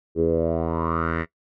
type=tone with low-pass filter sweep; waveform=10% pulse; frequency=82.2 Hz; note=E2; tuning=4 cents flat; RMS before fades=-23 dBFS; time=0.15-1.26 s; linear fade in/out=50 ms; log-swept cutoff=380 to 1900 Hz; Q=5.6; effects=noise-tail reverb RT60 0.1 s tail -19 dB re dry